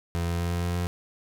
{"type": "tone with pitch steps", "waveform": "30% pulse", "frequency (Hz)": [85.1, 85.69, 86.29, 86.89, 87.49, 88.1], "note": ["F2", "F2", "F2", "F2", "F2", "F2"], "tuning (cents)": [-44, -32, -20, -8, 4, 16], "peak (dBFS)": -23, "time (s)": [0.15, 0.87], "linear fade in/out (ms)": 0, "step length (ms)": 120, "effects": []}